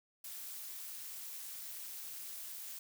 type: noise with amplitude modulation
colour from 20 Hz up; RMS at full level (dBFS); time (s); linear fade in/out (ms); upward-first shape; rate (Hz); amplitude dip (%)
blue; -43; 0.24-2.79; 5; sine; 299; 70
effects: none